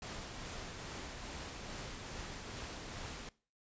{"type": "noise with tremolo", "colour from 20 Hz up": "pink", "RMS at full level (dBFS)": -44, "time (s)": [0.02, 3.29], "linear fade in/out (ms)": 2, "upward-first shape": "triangle", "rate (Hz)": 2.4, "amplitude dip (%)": 30, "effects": ["noise-tail reverb RT60 0.4 s tail -22 dB re dry", "resampled to 16000 Hz"]}